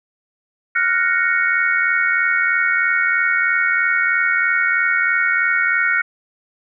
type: chord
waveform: sine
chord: Gb major seventh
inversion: third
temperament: equal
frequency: 1396.9 / 1480 / 1864.7 / 2217 Hz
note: F6 / Gb6 / Bb6 / Db7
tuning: 0 / 0 / 0 / 0 cents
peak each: -20 dBFS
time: 0.75-6.02 s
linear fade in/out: 10 ms
effects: none